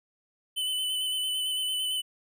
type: tone with vibrato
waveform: square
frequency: 3018 Hz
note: F#7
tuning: 34 cents sharp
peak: -28 dBFS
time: 0.56-2.02 s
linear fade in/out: 20 ms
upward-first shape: square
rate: 8.9 Hz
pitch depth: 19 cents each way
effects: none